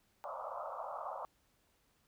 pink band-pass noise, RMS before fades -43 dBFS, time 0.24-1.25 s, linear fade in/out 0 ms, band 530 to 1300 Hz, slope 96 dB/octave, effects pink hiss -74 dBFS RMS until 2.07 s

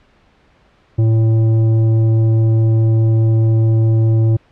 sine tone with tanh clipping, 111.9 Hz, A2, 30 cents sharp, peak -11 dBFS, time 0.98-4.37 s, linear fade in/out 10 ms, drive 9 dB, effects pink hiss -53 dBFS RMS until 4.51 s + low-pass 3000 Hz 12 dB/octave

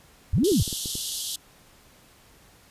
sine linear two-way sweep, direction up then down, 54.6 to 440 to 54.6 Hz, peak -18 dBFS, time 0.33-0.63 s, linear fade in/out 5 ms, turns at 0.49 s
clicks, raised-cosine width 3 ms, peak -22 dBFS, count 8, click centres 0.382 / 0.432 / 0.519 / 0.599 / 0.678 / 0.728 / 0.858 / 0.954 s
pink band-pass noise, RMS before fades -32 dBFS, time 0.44-1.36 s, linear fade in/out 5 ms, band 3000 to 13000 Hz, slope 96 dB/octave
effects pink hiss -55 dBFS RMS until 2.7 s + resampled to 32000 Hz

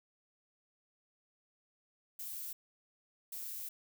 violet noise bursts at uneven times, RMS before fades -43 dBFS, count 2, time 2.19-2.53 / 3.32-3.69 s, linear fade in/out 5 ms, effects none

